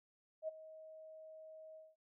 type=tone with ADSR envelope; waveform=sine; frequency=632 Hz; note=D#5; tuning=27 cents sharp; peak=-36 dBFS; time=0.42-1.96 s; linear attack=62 ms; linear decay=16 ms; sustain=-16 dB; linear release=200 ms; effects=none